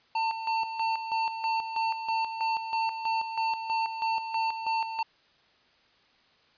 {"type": "tone with tremolo", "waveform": "square", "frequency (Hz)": 898, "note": "A5", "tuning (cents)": 35, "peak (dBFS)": -26, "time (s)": [0.15, 5.03], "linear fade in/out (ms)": 5, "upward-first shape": "square", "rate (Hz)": 3.1, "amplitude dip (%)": 60, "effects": ["white hiss -63 dBFS RMS until 6.57 s", "resampled to 11025 Hz"]}